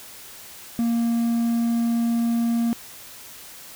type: tone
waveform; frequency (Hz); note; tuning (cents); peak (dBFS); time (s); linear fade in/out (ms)
triangle; 233.1; A#3; 0; -17; 0.79-2.73; 0
effects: white hiss -42 dBFS RMS until 3.75 s